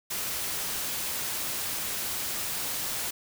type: noise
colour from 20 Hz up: white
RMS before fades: -32 dBFS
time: 0.1-3.11 s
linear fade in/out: 10 ms
effects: none